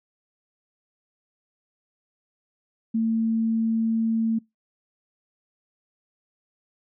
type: tone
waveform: sine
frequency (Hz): 225.1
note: A3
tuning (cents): +40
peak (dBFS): -20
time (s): 2.94-4.39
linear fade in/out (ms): 10
effects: noise-tail reverb RT60 0.2 s tail -26 dB re dry